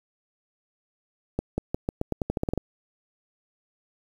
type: accelerating click train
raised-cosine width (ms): 2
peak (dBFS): -12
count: 13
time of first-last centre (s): 1.39-2.577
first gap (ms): 190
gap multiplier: 0.87
effects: 8-bit